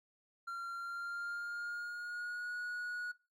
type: tone with pitch glide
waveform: triangle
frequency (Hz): 1378 to 1456.6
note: F6 to F#6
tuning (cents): -24 to -28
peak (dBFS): -37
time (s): 0.47-3.12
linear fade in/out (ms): 10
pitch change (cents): +96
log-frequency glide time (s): 0.74-2.54
effects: noise-tail reverb RT60 0.3 s tail -19 dB re dry + AAC 48 kbps